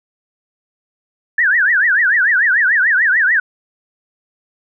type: tone with vibrato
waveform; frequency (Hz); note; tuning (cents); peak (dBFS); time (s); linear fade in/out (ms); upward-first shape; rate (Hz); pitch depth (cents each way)
sine; 1689; G#6; +29; -10; 1.38-3.4; 5; triangle; 6.8; 290
effects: none